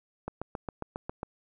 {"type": "click train", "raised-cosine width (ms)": 1, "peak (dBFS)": -20, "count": 8, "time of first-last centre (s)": [0.28, 1.231], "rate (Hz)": 7.36, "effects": []}